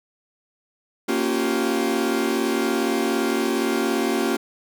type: chord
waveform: 40% pulse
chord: G half-diminished seventh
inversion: first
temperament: equal with one note detuned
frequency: 233.1 / 277.2 / 349.2 / 386.6 Hz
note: Bb3 / Db4 / F4 / G4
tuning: 0 / 0 / 0 / -24 cents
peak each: -25 dBFS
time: 1.08-4.37 s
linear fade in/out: 10 ms
effects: none